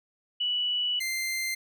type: tone pair in turn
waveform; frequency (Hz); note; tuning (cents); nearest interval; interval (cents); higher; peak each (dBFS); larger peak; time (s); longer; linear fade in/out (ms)
sine / sawtooth; 2952 / 2087; F#7 / C7; -5 / -5; tritone; 600; first; -25; neither; 0.4-1 / 1-1.55; first; 10
effects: none